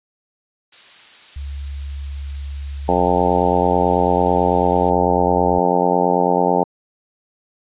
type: noise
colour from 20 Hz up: blue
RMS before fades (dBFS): -36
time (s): 0.72-4.9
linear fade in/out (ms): 5
type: tone with pitch glide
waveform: sine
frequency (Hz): 70.1 to 74.7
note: C#2 to D2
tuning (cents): +20 to +30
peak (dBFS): -25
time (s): 1.36-5.59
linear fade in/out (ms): 5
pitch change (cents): +110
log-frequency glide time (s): 3.04-3.54
type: harmonic tone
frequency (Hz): 89.1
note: F2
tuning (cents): +35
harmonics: 2 / 3 / 4 / 5 / 6 / 7 / 8 / 9 / 10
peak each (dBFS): -23 / -24 / -24 / -21 / -22 / -23 / -24 / -20 / -22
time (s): 2.88-6.64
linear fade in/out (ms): 10
effects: resampled to 8000 Hz